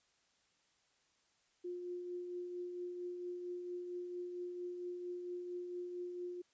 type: tone with tremolo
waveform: sine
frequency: 355.3 Hz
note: F4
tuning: 30 cents sharp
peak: -39 dBFS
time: 1.64-6.42 s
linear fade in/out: 10 ms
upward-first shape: triangle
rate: 4.4 Hz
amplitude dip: 40%
effects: white hiss -75 dBFS RMS until 6.53 s + resampled to 16000 Hz